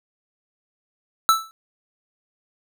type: tone with exponential decay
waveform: square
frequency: 1318.5 Hz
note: E6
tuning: in tune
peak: -10 dBFS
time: 1.29-1.51 s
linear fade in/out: 0 ms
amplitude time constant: 47 ms
effects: none